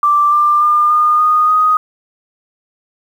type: tone with pitch steps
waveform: sine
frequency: 1174.7 / 1189 / 1203.5 / 1218.2 / 1233.1 / 1248.2 Hz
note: D6 / D6 / D6 / D#6 / D#6 / D#6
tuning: 0 / +21 / +42 / -37 / -16 / +5 cents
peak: -8 dBFS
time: 0.03-1.77 s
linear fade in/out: 2 ms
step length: 290 ms
effects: 7-bit